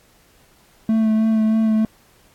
triangle tone with vibrato, 220 Hz, A3, in tune, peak -12 dBFS, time 0.89-1.85 s, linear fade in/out 2 ms, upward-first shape sine, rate 3.2 Hz, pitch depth 18 cents each way, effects pink hiss -55 dBFS RMS until 2.34 s + AAC 64 kbps

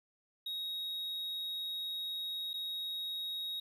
triangle tone with dropouts, 3776 Hz, A#7, 22 cents sharp, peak -35 dBFS, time 0.46-3.6 s, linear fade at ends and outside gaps 5 ms, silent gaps 2.533-2.539 s, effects 12-bit

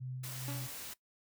sine tone with tremolo, 128.1 Hz, C3, 36 cents flat, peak -38 dBFS, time 0-0.68 s, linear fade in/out 20 ms, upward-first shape sine, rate 2.3 Hz, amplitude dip 50%
white noise, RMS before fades -45 dBFS, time 0.23-0.94 s, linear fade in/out 10 ms
sawtooth tone with exponential decay, 284 Hz, C#4, 42 cents sharp, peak -36 dBFS, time 0.48-0.92 s, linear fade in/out 1 ms, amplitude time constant 95 ms
effects noise-tail reverb RT60 0.1 s tail -18 dB re dry

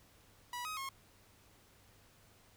sawtooth tone with pitch steps, 975 / 1260 / 1081 Hz, B5 / D#6 / C#6, -23 / +21 / -44 cents, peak -36 dBFS, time 0.53-0.89 s, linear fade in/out 2 ms, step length 120 ms, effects added 101 Hz sine -70 dBFS peak until 2.56 s + pink hiss -65 dBFS RMS until 2.56 s

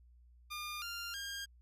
15% pulse tone with pitch steps, 1207 / 1394.5 / 1611.2 Hz, D6 / F6 / G6, +47 / -3 / +47 cents, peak -34 dBFS, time 0.5-1.46 s, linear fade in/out 20 ms, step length 320 ms, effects added 60 Hz sine -59 dBFS peak until 1.61 s + resampled to 32000 Hz

